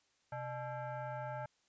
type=tone with frequency modulation; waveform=sine; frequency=128.8 Hz; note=C3; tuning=27 cents flat; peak=-39 dBFS; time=0.32-1.46 s; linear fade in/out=5 ms; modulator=735 Hz; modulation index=1.5; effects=white hiss -75 dBFS RMS until 1.68 s + resampled to 16000 Hz